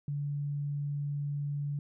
sine tone, 144.1 Hz, D3, 33 cents flat, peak -31 dBFS, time 0.08-1.79 s, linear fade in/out 2 ms, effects none

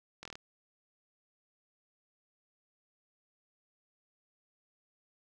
slowing click train, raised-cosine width 0.2 ms, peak -27 dBFS, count 6, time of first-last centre 0.23-0.355 s, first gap 23 ms, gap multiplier 1.04, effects none

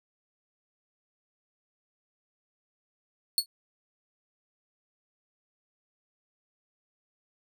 sawtooth tone with exponential decay, 4384 Hz, C#8, 20 cents flat, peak -15 dBFS, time 3.38-3.46 s, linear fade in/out 1 ms, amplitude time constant 16 ms, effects none

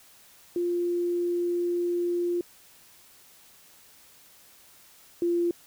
sine tone pair in turn, 349.2 / 345 Hz, F4 / F4, 0 / -21 cents, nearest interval unison, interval 21 cents, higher first, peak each -24 / -22 dBFS, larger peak second, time 0.56-2.41 / 5.22-5.51 s, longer first, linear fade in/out 2 ms, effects white hiss -55 dBFS RMS until 5.66 s

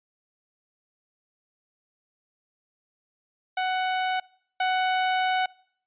sawtooth tone pair in turn, 744 / 744 Hz, F#5 / F#5, +9 / +9 cents, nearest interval unison, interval 0 cents, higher neither, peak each -20 / -18 dBFS, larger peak second, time 3.57-4.2 / 4.6-5.46 s, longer second, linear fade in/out 5 ms, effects noise-tail reverb RT60 0.6 s tail -24 dB re dry + resampled to 8000 Hz

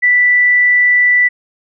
sine tone, 1973 Hz, B6, 2 cents flat, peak -7 dBFS, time 0.02-1.29 s, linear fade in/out 20 ms, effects none

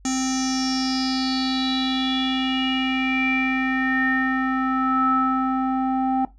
square tone with low-pass filter sweep, 261.6 Hz, C4, in tune, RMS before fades -22 dBFS, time 0.05-6.25 s, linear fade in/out 2 ms, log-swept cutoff 6800 to 900 Hz, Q 8.2, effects noise-tail reverb RT60 0.2 s tail -17 dB re dry + added 48 Hz sine -47 dBFS peak until 6.38 s

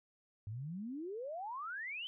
sine exponential sweep, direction up, 99.1 to 3135 Hz, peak -40 dBFS, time 0.47-2.07 s, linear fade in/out 0 ms, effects none

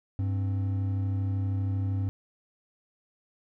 triangle tone pair together, 99 / 264.3 Hz, G2 / C4, +18 / +18 cents, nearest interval octave + perfect fourth, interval 1700 cents, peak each -24 / -36 dBFS, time 0.19-2.09 s, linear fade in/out 0 ms, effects none

